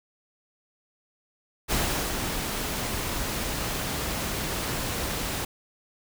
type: noise with ADSR envelope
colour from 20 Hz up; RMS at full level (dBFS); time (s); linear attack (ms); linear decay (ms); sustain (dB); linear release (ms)
pink; -25; 1.68-5.45; 37; 420; -5; 5
effects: none